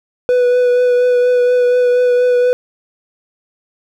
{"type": "tone with vibrato", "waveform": "triangle", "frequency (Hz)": 493.9, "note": "B4", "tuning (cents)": 0, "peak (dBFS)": -7, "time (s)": [0.29, 2.53], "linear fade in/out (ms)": 0, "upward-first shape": "triangle", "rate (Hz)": 4.2, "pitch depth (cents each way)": 18, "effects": []}